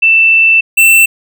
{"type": "tone pair in turn", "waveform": ["sine", "square"], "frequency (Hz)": [2663, 2680], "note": ["E7", "E7"], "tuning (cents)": [17, 28], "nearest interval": "unison", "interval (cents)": 11, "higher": "second", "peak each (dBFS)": -4, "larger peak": "neither", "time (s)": [[0.02, 0.61], [0.77, 1.06]], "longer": "first", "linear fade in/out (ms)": 10, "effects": []}